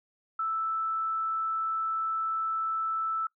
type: tone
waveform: sine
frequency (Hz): 1318.5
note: E6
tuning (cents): 0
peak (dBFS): -27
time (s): 0.39-3.27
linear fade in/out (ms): 5
effects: noise-tail reverb RT60 0.1 s tail -21 dB re dry